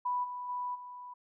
sine tone with level steps, 987.8 Hz, B5, in tune, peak -29 / -37 / -33 / -43 dBFS, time 0.05-1.14 s, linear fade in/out 10 ms, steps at 0.23 / 0.48 / 0.74 s, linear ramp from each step 20 ms, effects none

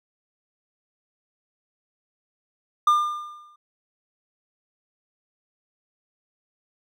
triangle tone with exponential decay, 1202 Hz, D6, 40 cents sharp, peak -11 dBFS, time 2.87-3.56 s, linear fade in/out 5 ms, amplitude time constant 150 ms, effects none

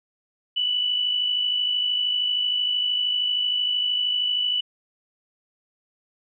sine tone pair together, 2918 / 2971 Hz, F#7 / F#7, -25 / +6 cents, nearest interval unison, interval 31 cents, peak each -31 / -21 dBFS, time 0.56-4.61 s, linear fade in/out 10 ms, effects none

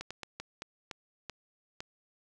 slowing click train, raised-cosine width 0.2 ms, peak -22 dBFS, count 8, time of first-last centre 0.01-1.805 s, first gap 96 ms, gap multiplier 1.32, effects none

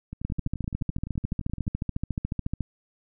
two click trains, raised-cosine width 5 ms, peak -23 / -15 dBFS, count 19 / 34, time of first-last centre 0.13-1.668 / 0.25-2.607 s, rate 11.7 / 14 Hz, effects none

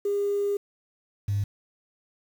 sine tone pair in turn, 404.9 / 101.42 Hz, G#4 / G#2, -44 / -41 cents, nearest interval 2 octaves, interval 2397 cents, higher first, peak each -22 dBFS, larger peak neither, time 0.05-0.57 / 1.28-1.44 s, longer first, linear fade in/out 5 ms, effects tanh soft clip ceiling -19 dBFS + 8-bit

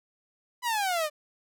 sawtooth exponential sweep, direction down, 1005 to 587.3 Hz, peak -22 dBFS, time 0.62-1.1 s, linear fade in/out 50 ms, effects none

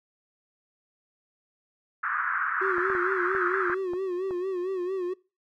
white band-pass noise, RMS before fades -28 dBFS, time 2.03-3.75 s, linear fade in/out 10 ms, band 1200 to 1600 Hz, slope 48 dB/octave
triangle tone with vibrato, 369.1 Hz, F#4, 4 cents flat, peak -25 dBFS, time 2.61-5.14 s, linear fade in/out 10 ms, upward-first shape sine, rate 4.4 Hz, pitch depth 84 cents each way
clicks, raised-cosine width 1 ms, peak -25 dBFS, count 7, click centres 2.782 / 2.901 / 2.951 / 3.35 / 3.699 / 3.935 / 4.309 s
effects noise-tail reverb RT60 0.3 s tail -23 dB re dry

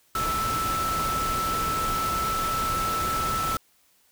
sine tone in noise, 1318.5 Hz, E6, in tune, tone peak -25 dBFS, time 0.15-3.57 s, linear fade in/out 2 ms, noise pink, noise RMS -31 dBFS, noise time 0.15-3.57 s, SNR +3 dB, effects white hiss -63 dBFS RMS until 4.11 s

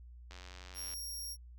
click train, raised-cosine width 0.2 ms, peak -33 dBFS, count 58, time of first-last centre 0.31-0.936 s, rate 91 Hz
20% pulse tone, 5588 Hz, F8, in tune, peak -35 dBFS, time 0.74-1.37 s, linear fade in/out 50 ms
effects added 60 Hz sine -50 dBFS peak until 1.58 s

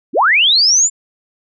sine linear sweep, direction up, 184.7 to 7300 Hz, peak -8 dBFS, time 0.13-0.9 s, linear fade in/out 50 ms, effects none

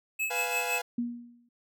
square tone with tremolo, 2591 Hz, E7, 30 cents flat, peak -27 dBFS, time 0.19-0.79 s, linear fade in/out 10 ms, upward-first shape triangle, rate 5.9 Hz, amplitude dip 80%
sawtooth chord, F diminished, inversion second, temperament equal, 493.9 / 698.5 / 830.6 Hz, Cb5 / F5 / Ab5, 0 / 0 / 0 cents, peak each -32 dBFS, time 0.3-0.82 s, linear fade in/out 10 ms
sine tone with exponential decay, 238.9 Hz, A#3, 43 cents sharp, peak -25 dBFS, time 0.98-1.49 s, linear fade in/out 5 ms, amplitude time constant 110 ms
effects none

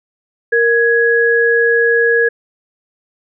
sine tone pair together, 466.2 / 1668.1 Hz, A#4 / G#6, 0 / +7 cents, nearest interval octave + minor seventh, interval 2207 cents, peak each -12 dBFS, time 0.52-2.29 s, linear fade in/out 10 ms, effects none

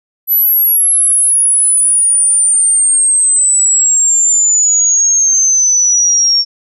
sine exponential sweep, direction down, 12000 to 5490 Hz, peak -7 dBFS, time 0.27-6.45 s, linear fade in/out 50 ms, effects none

